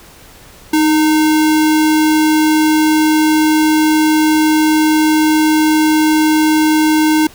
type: tone with sample-and-hold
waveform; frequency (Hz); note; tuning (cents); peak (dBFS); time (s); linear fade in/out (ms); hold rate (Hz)
sine; 311.1; D#4; 0; -8; 0.73-7.27; 5; 1225
effects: pink hiss -40 dBFS RMS until 7.34 s